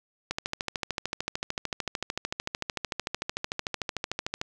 click train, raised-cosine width 0.2 ms, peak -12 dBFS, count 56, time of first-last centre 0.31-4.414 s, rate 13.4 Hz, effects none

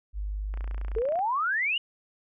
sine tone, 50.7 Hz, G#1, 41 cents flat, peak -29 dBFS, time 0.13-1.02 s, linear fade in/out 50 ms
click train, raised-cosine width 0.5 ms, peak -29 dBFS, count 20, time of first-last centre 0.54-1.191 s, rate 29.2 Hz
sine exponential sweep, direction up, 427.8 to 2960 Hz, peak -24 dBFS, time 0.96-1.78 s, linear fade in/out 5 ms
effects none

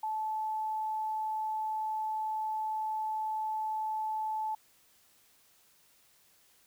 sine tone, 869 Hz, A5, 22 cents flat, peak -31 dBFS, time 0.03-4.55 s, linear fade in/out 5 ms, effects white hiss -65 dBFS RMS until 6.66 s

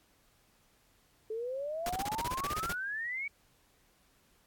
sine exponential sweep, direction up, 429.1 to 2284 Hz, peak -34 dBFS, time 1.3-3.28 s, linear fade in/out 5 ms
pink noise bursts, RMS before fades -38 dBFS, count 14, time 1.86-2.727 s, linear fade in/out 2 ms, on 35 ms, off 29 ms
effects pink hiss -68 dBFS RMS until 4.46 s + AAC 64 kbps

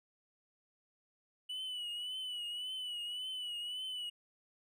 triangle tone with vibrato, 2960 Hz, F#7, in tune, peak -37 dBFS, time 1.49-4.1 s, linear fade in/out 10 ms, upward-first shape triangle, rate 1.8 Hz, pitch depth 68 cents each way, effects none

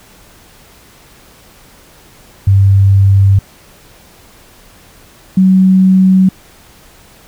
sine tone pair in turn, 98 / 188.12 Hz, G2 / F#3, 0 / +29 cents, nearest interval major seventh, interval 1129 cents, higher second, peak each -4 dBFS, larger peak neither, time 2.47-3.39 / 5.37-6.29 s, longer neither, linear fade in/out 5 ms, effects pink hiss -42 dBFS RMS until 7.27 s

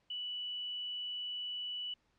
sine tone, 2960 Hz, F#7, in tune, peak -37 dBFS, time 0.1-1.94 s, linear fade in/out 5 ms, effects pink hiss -75 dBFS RMS until 2.18 s + low-pass 5000 Hz 12 dB/octave

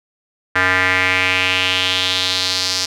square tone with band-pass filter sweep, 92.5 Hz, F#2, in tune, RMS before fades -17 dBFS, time 0.55-2.86 s, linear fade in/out 10 ms, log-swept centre 1700 to 5100 Hz, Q 3.2, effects none

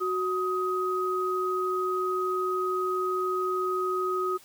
sine tone pair together, 370 / 1256.8 Hz, F#4 / D#6, 0 / +17 cents, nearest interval octave + major sixth, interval 2117 cents, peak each -28 dBFS, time 0-4.38 s, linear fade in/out 20 ms, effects white hiss -54 dBFS RMS until 4.44 s

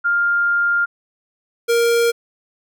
sine / square tone pair in turn, 1402 / 467.9 Hz, F6 / A#4, +6 / +6 cents, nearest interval octave + perfect fifth, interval 1900 cents, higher first, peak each -14 dBFS, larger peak neither, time 0.04-0.86 / 1.68-2.12 s, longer first, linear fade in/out 20 ms, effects none

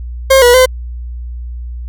40% pulse tone with pitch steps, 534 / 485.2 / 513 Hz, C5 / B4 / C5, +35 / -31 / -34 cents, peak -3 dBFS, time 0.3-0.66 s, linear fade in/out 10 ms, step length 120 ms, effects added 60 Hz sine -21 dBFS peak until 1.88 s

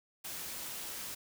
white noise, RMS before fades -42 dBFS, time 0.24-1.15 s, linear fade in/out 10 ms, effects none

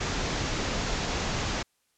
pink low-pass noise, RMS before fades -30 dBFS, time 0-1.63 s, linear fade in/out 10 ms, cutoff 7300 Hz, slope 96 dB/octave, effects white hiss -72 dBFS RMS until 1.97 s + low-pass 11000 Hz 12 dB/octave

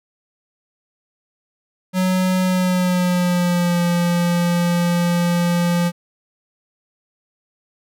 square tone with pitch glide, 185 to 173.61 Hz, F#3 to F3, 0 to -10 cents, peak -16 dBFS, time 1.93-5.92 s, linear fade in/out 50 ms, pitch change -110 cents, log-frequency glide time 2.42-3.81 s, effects none

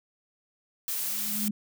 blue noise, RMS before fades -31 dBFS, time 0.88-1.48 s, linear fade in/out 0 ms
sine tone with exponential growth, 209 Hz, G#3, 11 cents sharp, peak -25 dBFS, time 0.95-1.51 s, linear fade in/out 5 ms, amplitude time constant 120 ms
effects none

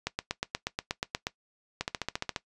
two click trains, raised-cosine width 0.2 ms, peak -12 / -13 dBFS, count 11 / 9, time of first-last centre 0.07-1.269 / 1.81-2.362 s, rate 8.34 / 14.5 Hz, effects noise-tail reverb RT60 0.1 s tail -18 dB re dry + resampled to 22050 Hz

